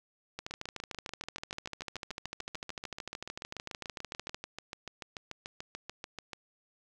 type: two click trains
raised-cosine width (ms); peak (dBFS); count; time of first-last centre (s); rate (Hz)
0.2; -23 / -21; 41 / 54; 0.51-6.332 / 0.39-4.345; 6.87 / 13.4
effects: none